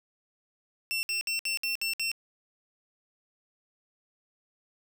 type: tone bursts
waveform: 25% pulse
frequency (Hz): 2700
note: E7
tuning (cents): +41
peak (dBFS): -24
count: 7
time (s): 0.91-2.116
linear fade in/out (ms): 0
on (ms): 120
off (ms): 61
effects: none